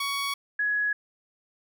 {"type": "tone pair in turn", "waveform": ["15% pulse", "sine"], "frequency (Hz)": [1120, 1678.1], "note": ["C#6", "G#6"], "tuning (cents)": [18, 18], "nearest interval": "perfect fifth", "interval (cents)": 700, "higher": "second", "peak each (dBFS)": [-21, -23], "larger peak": "first", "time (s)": [[0, 0.34], [0.59, 0.93]], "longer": "neither", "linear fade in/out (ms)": 5, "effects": []}